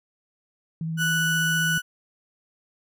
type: tone with vibrato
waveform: sine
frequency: 162 Hz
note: E3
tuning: 30 cents flat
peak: -26 dBFS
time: 0.81-1.78 s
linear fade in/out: 2 ms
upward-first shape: sine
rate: 15 Hz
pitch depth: 18 cents each way
type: tone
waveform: 35% pulse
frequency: 1480 Hz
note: F#6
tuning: in tune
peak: -20 dBFS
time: 0.97-1.82 s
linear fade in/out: 50 ms
effects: none